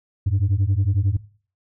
sine beating tone pair, 92.5 / 103.5 Hz, F#2 / G#2, 0 / -5 cents, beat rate 11 Hz, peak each -18 dBFS, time 0.26-1.17 s, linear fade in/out 10 ms, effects noise-tail reverb RT60 0.4 s tail -18 dB re dry + tanh soft clip ceiling -14 dBFS

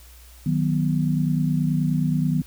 sine chord, B major, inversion first, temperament equal, 155.56 / 185 / 246.9 Hz, D#3 / F#3 / B3, 0 / 0 / 0 cents, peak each -21 / -25 / -25 dBFS, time 0.46-2.42 s, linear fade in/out 5 ms, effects added 60 Hz sine -45 dBFS peak until 2.46 s + white hiss -51 dBFS RMS until 2.46 s

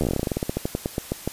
slowing click train, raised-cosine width 2 ms, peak -10 dBFS, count 23, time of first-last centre 0.01-1.276 s, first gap 12 ms, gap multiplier 1.13, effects white hiss -40 dBFS RMS until 1.32 s + resampled to 32000 Hz

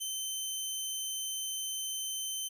15% pulse tone, 3083 Hz, G7, 29 cents flat, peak -27 dBFS, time 0-2.49 s, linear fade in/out 20 ms, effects none

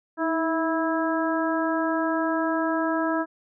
harmonic tone with a mistuned harmonic, 326.9 Hz, E4, 14 cents flat, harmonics 1 / 2 / 3 / 4 / 5, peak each -25 / -28 / -30 / -31 / -32 dBFS, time 0.17-3.26 s, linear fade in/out 50 ms, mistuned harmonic 1, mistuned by -40 cents, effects none

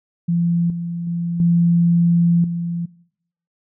sine tone with level steps, 170.9 Hz, F3, 37 cents flat, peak -15 / -23 / -20 / -12 / -21 dBFS, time 0.28-2.86 s, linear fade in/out 10 ms, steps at 0.7 / 1.07 / 1.4 / 2.44 s, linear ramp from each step 2 ms, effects noise-tail reverb RT60 0.7 s tail -21 dB re dry

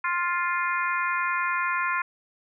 harmonic tone, 350.3 Hz, F4, 5 cents sharp, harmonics 3 / 4 / 5 / 6 / 7, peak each -27 / -29 / -31 / -33 / -34 dBFS, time 0.04-2.02 s, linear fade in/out 5 ms, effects none

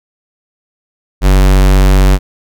square tone, 47.61 Hz, G1, 50 cents flat, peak -5 dBFS, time 1.21-2.19 s, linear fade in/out 50 ms, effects none

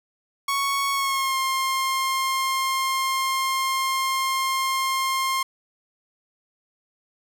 sawtooth tone with pitch glide, 1108.7 to 1061.7 Hz, C#6 to C6, 0 to +25 cents, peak -18 dBFS, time 0.48-5.43 s, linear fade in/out 5 ms, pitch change -75 cents, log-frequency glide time 0.92-1.37 s, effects none

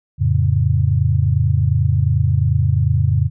sine chord, F augmented, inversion none, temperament equal, 87.31 / 110 / 138.59 Hz, F2 / A2 / C#3, 0 / 0 / 0 cents, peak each -17 / -17 / -17 dBFS, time 0.18-3.3 s, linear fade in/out 50 ms, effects none

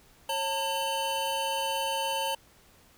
square tone cluster, 544 / 901 / 3030 Hz, C#5 / A5 / F#7, -33 / +41 / +40 cents, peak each -35 / -31 / -35 dBFS, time 0.29-2.35 s, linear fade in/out 5 ms, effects pink hiss -59 dBFS RMS until 2.97 s

